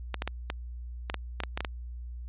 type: clicks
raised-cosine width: 0.3 ms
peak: -15 dBFS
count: 11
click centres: 0.143 / 0.221 / 0.276 / 0.501 / 1.099 / 1.143 / 1.403 / 1.436 / 1.575 / 1.606 / 1.648 s
effects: added 60 Hz sine -37 dBFS peak until 2.28 s + resampled to 8000 Hz